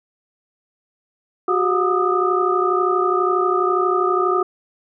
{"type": "tone cluster", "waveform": "sine", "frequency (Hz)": [365.9, 398.2, 719, 1214, 1276], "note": ["F#4", "G4", "F#5", "D#6", "D#6"], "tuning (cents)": [-19, 27, -50, -43, 43], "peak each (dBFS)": [-19, -25, -26, -20, -24], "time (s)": [1.48, 4.43], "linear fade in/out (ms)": 5, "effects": []}